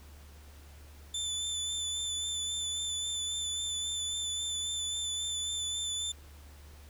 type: tone with vibrato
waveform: 25% pulse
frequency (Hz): 3520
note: A7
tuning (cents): 0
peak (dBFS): -28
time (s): 1.14-6.12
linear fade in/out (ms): 5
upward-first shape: sine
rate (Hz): 3.7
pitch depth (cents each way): 21
effects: added 73 Hz sine -50 dBFS peak until 6.89 s + pink hiss -58 dBFS RMS until 6.89 s